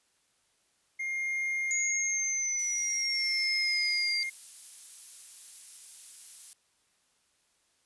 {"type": "tone with tremolo", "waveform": "triangle", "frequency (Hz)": 2123, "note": "C7", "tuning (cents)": 25, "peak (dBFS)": -27, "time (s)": [0.99, 4.3], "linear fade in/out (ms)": 10, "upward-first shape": "sine", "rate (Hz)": 0.46, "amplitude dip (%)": 60}
{"type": "exponential sweep", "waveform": "sine", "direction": "down", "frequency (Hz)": [6790, 4699], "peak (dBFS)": -29, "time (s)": [1.71, 4.23], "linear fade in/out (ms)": 0}
{"type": "noise", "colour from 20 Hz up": "violet", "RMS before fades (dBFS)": -43, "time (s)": [2.59, 6.53], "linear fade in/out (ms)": 0}
{"effects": ["white hiss -71 dBFS RMS until 7.85 s", "resampled to 24000 Hz"]}